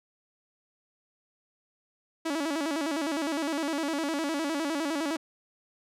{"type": "tone with vibrato", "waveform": "sawtooth", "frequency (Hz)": 303.6, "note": "D#4", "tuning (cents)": -42, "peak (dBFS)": -24, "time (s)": [2.25, 5.17], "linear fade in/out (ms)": 10, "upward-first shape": "square", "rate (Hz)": 9.8, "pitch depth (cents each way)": 120, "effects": ["low-pass 10000 Hz 12 dB/octave"]}